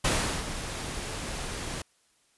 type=noise with ADSR envelope; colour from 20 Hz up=pink; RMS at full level=-24 dBFS; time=0.04-1.82 s; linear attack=9 ms; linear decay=380 ms; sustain=-11 dB; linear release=4 ms; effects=white hiss -67 dBFS RMS until 2.37 s + resampled to 24000 Hz